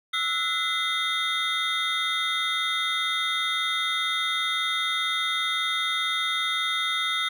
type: tone cluster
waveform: triangle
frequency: 1316 / 1461 / 2041 / 3284 / 3642 Hz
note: E6 / F#6 / C7 / G#7 / A#7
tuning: -3 / -22 / -44 / -20 / -41 cents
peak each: -29 / -33 / -28 / -32 / -26 dBFS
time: 0.13-7.29 s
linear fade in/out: 10 ms
effects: none